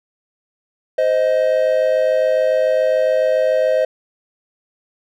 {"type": "tone pair together", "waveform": "triangle", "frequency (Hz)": [518.9, 626], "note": ["C5", "D#5"], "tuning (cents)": [-14, 10], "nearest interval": "minor third", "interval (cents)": 324, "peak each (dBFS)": -14, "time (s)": [0.98, 3.85], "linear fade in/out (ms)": 5, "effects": []}